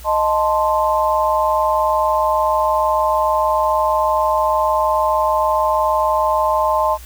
sine chord, A diminished, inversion second, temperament equal, 622.3 / 880 / 1046.5 Hz, Eb5 / A5 / C6, 0 / 0 / 0 cents, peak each -18 dBFS, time 0.04-6.98 s, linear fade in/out 50 ms, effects added 60 Hz sine -35 dBFS peak until 7.05 s + white hiss -42 dBFS RMS until 7.05 s

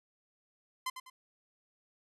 sawtooth tone with echo, 1031 Hz, C6, 26 cents flat, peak -29 dBFS, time 0.86-0.9 s, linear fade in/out 5 ms, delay 100 ms, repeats 2, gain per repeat -9 dB, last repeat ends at 1.1 s, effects resampled to 32000 Hz

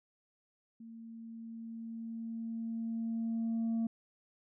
sine tone with level ramp, 227.6 Hz, A#3, 41 cents flat, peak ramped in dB -47 to -27 dBFS, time 0.8-3.87 s, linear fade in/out 5 ms, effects tanh soft clip ceiling -29 dBFS

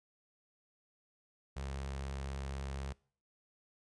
sawtooth tone with notch filter, 68 Hz, C#2, 33 cents flat, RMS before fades -41 dBFS, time 1.56-2.93 s, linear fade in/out 10 ms, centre 280 Hz, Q 1.6, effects noise-tail reverb RT60 0.5 s tail -24 dB re dry + resampled to 22050 Hz

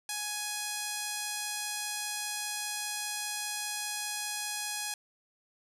5% pulse tone with low-pass filter, 835 Hz, G#5, 9 cents sharp, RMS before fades -36 dBFS, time 0.09-4.94 s, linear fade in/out 2 ms, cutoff 12000 Hz, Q 1.3, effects none

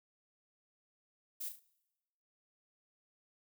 violet noise with echo, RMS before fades -41 dBFS, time 1.4-1.49 s, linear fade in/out 10 ms, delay 36 ms, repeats 3, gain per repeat -7 dB, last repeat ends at 1.598 s, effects noise-tail reverb RT60 1.0 s tail -22 dB re dry

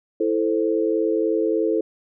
sine chord, A minor, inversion second, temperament equal, 329.6 / 440 / 523.3 Hz, E4 / A4 / C5, 0 / 0 / 0 cents, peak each -22 / -21 / -26 dBFS, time 0.2-1.81 s, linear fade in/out 5 ms, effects none

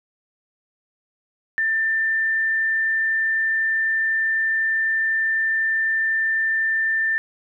sine tone, 1786 Hz, A6, 25 cents sharp, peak -18 dBFS, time 1.58-7.18 s, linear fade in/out 0 ms, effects none

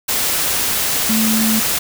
sine tone in noise, 220 Hz, A3, in tune, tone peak -15 dBFS, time 1.09-1.6 s, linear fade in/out 10 ms, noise white, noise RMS -18 dBFS, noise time 0.08-1.79 s, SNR 0 dB, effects none

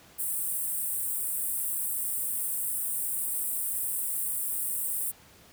pink high-pass noise, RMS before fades -31 dBFS, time 0.18-5.12 s, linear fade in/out 20 ms, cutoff 8200 Hz, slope 96 dB/octave, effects pink hiss -55 dBFS RMS until 5.52 s + high-pass 60 Hz 12 dB/octave

